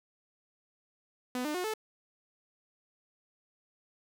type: tone with pitch steps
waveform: sawtooth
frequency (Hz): 250 / 300.8 / 361.8 / 435.3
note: B3 / D4 / F#4 / A4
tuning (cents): +21 / +42 / -39 / -19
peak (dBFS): -28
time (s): 1.35-1.738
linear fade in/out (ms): 2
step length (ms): 97
effects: none